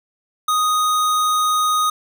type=tone; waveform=square; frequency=1244.5 Hz; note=D#6; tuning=in tune; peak=-16 dBFS; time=0.48-1.9 s; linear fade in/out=5 ms; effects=none